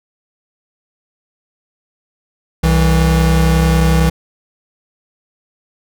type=tone pair together; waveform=square; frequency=64.53 / 162.6 Hz; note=C2 / E3; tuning=-23 / -23 cents; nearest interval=octave + major third; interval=1600 cents; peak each=-13 dBFS; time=2.63-4.1 s; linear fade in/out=10 ms; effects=none